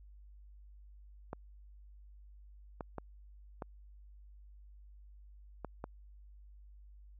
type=clicks; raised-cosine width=1 ms; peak=-26 dBFS; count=6; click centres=1.331 / 2.808 / 2.983 / 3.622 / 5.647 / 5.841 s; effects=added 50 Hz sine -53 dBFS peak until 7.19 s